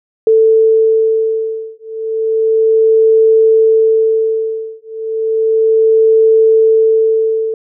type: beating tone pair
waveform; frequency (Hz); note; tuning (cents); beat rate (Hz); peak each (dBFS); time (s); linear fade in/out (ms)
sine; 443.4 / 443.73; A4 / A4; +13 / +15; 0.33; -11; 0.27-7.54; 2
effects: none